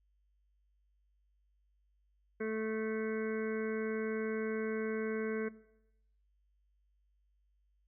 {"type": "harmonic tone", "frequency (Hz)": 219.2, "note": "A3", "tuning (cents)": -6, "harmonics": [1, 2, 3, 5, 6, 7, 8, 9, 10], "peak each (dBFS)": [-39, -35, -51, -51, -57, -46, -57, -51, -51], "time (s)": [2.4, 5.49], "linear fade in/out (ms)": 10, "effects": ["noise-tail reverb RT60 0.8 s tail -18 dB re dry", "added 50 Hz sine -70 dBFS peak until 7.87 s"]}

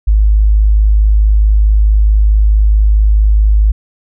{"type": "tone", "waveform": "sine", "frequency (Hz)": 52.3, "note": "G#1", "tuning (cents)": 13, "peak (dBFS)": -5, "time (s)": [0.07, 3.72], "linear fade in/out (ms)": 10, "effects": []}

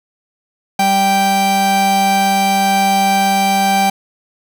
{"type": "tone pair together", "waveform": "45% pulse", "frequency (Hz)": [196, 783], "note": ["G3", "G5"], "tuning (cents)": [0, -2], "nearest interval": "2 octaves", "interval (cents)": 2398, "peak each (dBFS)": [-18, -12], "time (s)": [0.79, 3.9], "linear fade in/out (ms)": 5, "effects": []}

